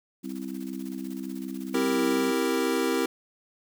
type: harmonic tone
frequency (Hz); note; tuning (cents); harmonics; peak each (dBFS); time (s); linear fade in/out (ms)
65.41; C2; 0; 3 / 4 / 5; -37 / -35 / -38; 0.23-2.32; 20
type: noise with tremolo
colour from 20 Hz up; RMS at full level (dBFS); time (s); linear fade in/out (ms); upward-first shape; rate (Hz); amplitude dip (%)
white; -49; 0.23-2.3; 20; square; 16; 65
type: chord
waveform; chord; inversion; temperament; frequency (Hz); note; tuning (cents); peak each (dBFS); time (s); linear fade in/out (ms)
square; C dominant seventh; none; equal; 261.6 / 329.6 / 392 / 466.2; C4 / E4 / G4 / Bb4; 0 / 0 / 0 / 0; -30; 1.74-3.06; 5
effects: none